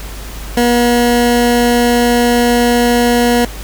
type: tone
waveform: 20% pulse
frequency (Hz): 240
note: B3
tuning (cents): -49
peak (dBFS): -4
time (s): 0.57-3.45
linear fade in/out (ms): 2
effects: added 50 Hz sine -25 dBFS peak until 3.63 s + pink hiss -31 dBFS RMS until 3.63 s